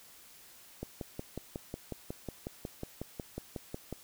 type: click train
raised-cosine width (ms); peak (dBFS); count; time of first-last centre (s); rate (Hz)
2; -24; 18; 0.83-3.927; 5.49
effects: white hiss -56 dBFS RMS until 4.03 s